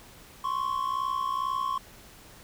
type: tone pair together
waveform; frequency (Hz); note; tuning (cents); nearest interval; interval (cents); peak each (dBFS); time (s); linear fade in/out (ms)
triangle; 1046.5 / 1108.7; C6 / C#6; 0 / 0; minor second; 100; -28; 0.44-1.78; 5
effects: pink hiss -51 dBFS RMS until 2.43 s